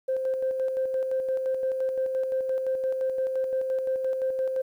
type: tone with tremolo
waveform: sine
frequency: 523.3 Hz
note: C5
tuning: in tune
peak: -22 dBFS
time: 0.08-4.62 s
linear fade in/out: 10 ms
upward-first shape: square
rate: 5.8 Hz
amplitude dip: 40%
effects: tanh soft clip ceiling -19 dBFS + 10-bit